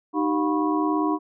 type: tone cluster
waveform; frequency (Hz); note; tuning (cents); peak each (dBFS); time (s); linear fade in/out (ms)
sine; 307.4 / 385 / 714 / 984 / 1094; D#4 / G4 / F5 / B5 / C#6; -21 / -31 / +38 / -7 / -23; -22 / -29 / -31 / -28 / -30; 0.13-1.19; 50
effects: none